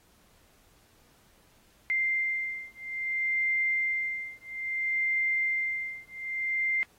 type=beating tone pair; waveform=sine; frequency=2093 / 2093.6 Hz; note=C7 / C7; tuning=0 / 0 cents; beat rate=0.6 Hz; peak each=-30 dBFS; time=1.9-6.83 s; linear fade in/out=0 ms; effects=pink hiss -63 dBFS RMS until 6.98 s + AAC 48 kbps